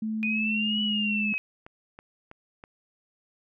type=tone with pitch glide; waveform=sine; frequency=218.6 to 210.3 Hz; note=A3 to G#3; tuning=-11 to +22 cents; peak=-27 dBFS; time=0.02-1.33 s; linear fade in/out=5 ms; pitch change=-67 cents; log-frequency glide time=0.33-0.94 s
type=exponential two-way sweep; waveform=sine; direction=up then down; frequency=2464 to 2960 to 2535 Hz; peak=-26 dBFS; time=0.23-1.38 s; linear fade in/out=0 ms; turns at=0.82 s
type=click train; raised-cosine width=0.5 ms; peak=-29 dBFS; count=5; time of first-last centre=1.34-2.639 s; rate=3.08 Hz
effects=none